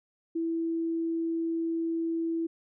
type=tone; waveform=sine; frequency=330 Hz; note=E4; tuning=2 cents sharp; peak=-27 dBFS; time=0.35-2.47 s; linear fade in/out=10 ms; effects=none